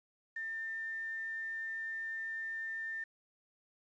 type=tone with quantisation; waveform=sine; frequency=1798 Hz; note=A6; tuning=37 cents sharp; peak=-37 dBFS; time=0.36-3.04 s; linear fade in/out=5 ms; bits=10; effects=resampled to 16000 Hz